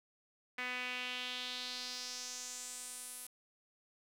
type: tone with band-pass filter sweep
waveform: sawtooth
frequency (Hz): 250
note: B3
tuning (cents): +21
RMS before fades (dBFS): -43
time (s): 0.58-3.27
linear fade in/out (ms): 5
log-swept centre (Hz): 2100 to 11000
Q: 3
effects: 11-bit